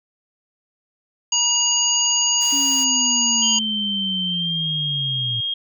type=harmonic tone; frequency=954 Hz; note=A#5; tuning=40 cents sharp; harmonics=1 / 3 / 5 / 7; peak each=-30 / -21 / -25 / -18 dBFS; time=1.32-3.59 s; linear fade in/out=5 ms
type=high-pass noise; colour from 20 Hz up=white; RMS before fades=-36 dBFS; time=2.4-2.85 s; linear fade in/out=20 ms; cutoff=980 Hz; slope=48 dB/octave
type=linear sweep; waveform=sine; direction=down; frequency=280.5 to 116.1 Hz; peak=-26 dBFS; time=2.52-5.41 s; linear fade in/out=10 ms
type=tone with pitch glide; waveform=sine; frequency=3112 to 3246 Hz; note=G7 to G#7; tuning=-13 to -40 cents; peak=-21 dBFS; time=3.42-5.54 s; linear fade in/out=5 ms; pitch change=+73 cents; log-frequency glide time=4.24-4.69 s
effects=none